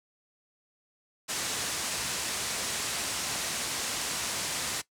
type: low-pass noise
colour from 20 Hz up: white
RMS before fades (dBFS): -33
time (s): 1.28-4.82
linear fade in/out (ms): 20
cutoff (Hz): 9300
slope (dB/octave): 24
effects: noise-tail reverb RT60 0.1 s tail -18 dB re dry + high-pass 60 Hz 12 dB/octave